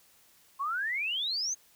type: exponential sweep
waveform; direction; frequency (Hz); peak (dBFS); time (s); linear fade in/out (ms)
sine; up; 1058 to 6510; -29; 0.59-1.55; 20
effects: white hiss -62 dBFS RMS until 1.75 s